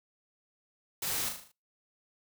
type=noise with echo; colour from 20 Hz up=white; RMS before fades=-34 dBFS; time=1.02-1.29 s; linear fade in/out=5 ms; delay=38 ms; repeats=6; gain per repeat=-5 dB; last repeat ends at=1.518 s; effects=noise-tail reverb RT60 0.3 s tail -25 dB re dry